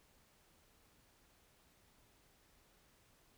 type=silence; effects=pink hiss -70 dBFS RMS until 3.37 s